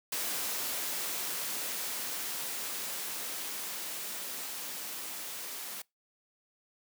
white noise with level ramp, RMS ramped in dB -34 to -41 dBFS, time 0.12-5.82 s, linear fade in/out 5 ms, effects noise-tail reverb RT60 0.2 s tail -25 dB re dry + high-pass 200 Hz 12 dB/octave

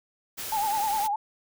white noise, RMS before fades -35 dBFS, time 0.37-1.08 s, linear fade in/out 20 ms
sine tone with vibrato, 843 Hz, G#5, 26 cents sharp, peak -24 dBFS, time 0.52-1.16 s, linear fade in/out 5 ms, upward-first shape sine, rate 9.8 Hz, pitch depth 86 cents each way
effects none

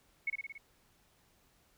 sine tone with echo, 2200 Hz, C#7, 14 cents flat, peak -30 dBFS, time 0.27-0.3 s, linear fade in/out 5 ms, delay 56 ms, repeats 5, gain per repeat -3 dB, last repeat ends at 0.58 s, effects pink hiss -69 dBFS RMS until 1.77 s

